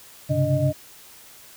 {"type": "tone cluster", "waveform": "sine", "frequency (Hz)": [99.8, 131.9, 140.1, 291.7, 617], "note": ["G2", "C3", "C#3", "D4", "D#5"], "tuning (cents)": [32, 14, 19, -12, -15], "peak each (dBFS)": [-29, -23, -23, -29, -24], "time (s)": [0.29, 0.73], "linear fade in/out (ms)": 20, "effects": ["white hiss -47 dBFS RMS until 1.56 s"]}